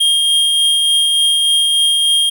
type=tone with tremolo; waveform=square; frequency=3227 Hz; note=G7; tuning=50 cents sharp; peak=-10 dBFS; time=0-2.3 s; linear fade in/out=10 ms; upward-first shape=triangle; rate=3.4 Hz; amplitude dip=25%; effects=none